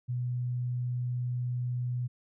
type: tone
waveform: sine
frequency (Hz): 123.47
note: B2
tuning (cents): 0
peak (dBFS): -29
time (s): 0.08-2.08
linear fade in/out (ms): 20
effects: none